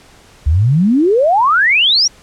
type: exponential sweep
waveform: sine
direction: up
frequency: 68.4 to 5870 Hz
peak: -8 dBFS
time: 0.46-2.08 s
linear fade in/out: 10 ms
effects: pink hiss -44 dBFS RMS until 2.22 s + low-pass 9000 Hz 12 dB/octave